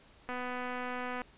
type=click train; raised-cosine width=0.5 ms; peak=-24 dBFS; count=232; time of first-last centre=0.29-1.218 s; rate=249 Hz; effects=pink hiss -60 dBFS RMS until 1.37 s + resampled to 8000 Hz